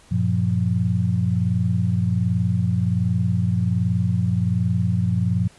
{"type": "tone cluster", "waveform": "sine", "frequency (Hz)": [96.9, 118.2, 176.2], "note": ["G2", "A#2", "F3"], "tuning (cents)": [-20, 24, 16], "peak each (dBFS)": -22, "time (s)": [0.11, 5.48], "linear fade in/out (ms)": 10, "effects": ["pink hiss -51 dBFS RMS until 5.58 s", "resampled to 24000 Hz"]}